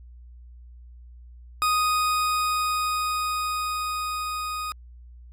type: tone with level ramp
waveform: 40% pulse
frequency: 1244.5 Hz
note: D#6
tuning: in tune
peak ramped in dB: -19 to -28 dBFS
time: 1.62-4.72 s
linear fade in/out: 0 ms
effects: added 60 Hz sine -43 dBFS peak until 5.32 s + AAC 64 kbps